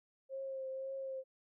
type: tone with vibrato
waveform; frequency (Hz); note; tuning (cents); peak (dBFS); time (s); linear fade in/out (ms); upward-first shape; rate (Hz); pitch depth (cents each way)
sine; 533; C5; +32; -39; 0.29-1.24; 50; triangle; 1.9; 25
effects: none